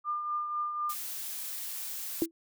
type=tone with tremolo; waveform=sine; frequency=1202 Hz; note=D6; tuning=40 cents sharp; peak=-28 dBFS; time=0.04-0.95 s; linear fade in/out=50 ms; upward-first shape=triangle; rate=4 Hz; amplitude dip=50%
type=noise; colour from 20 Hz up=blue; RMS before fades=-38 dBFS; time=0.89-2.26 s; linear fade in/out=10 ms
type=tone with exponential decay; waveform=sine; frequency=329.6 Hz; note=E4; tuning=in tune; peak=-20 dBFS; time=2.22-2.31 s; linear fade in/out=1 ms; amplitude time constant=18 ms
effects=none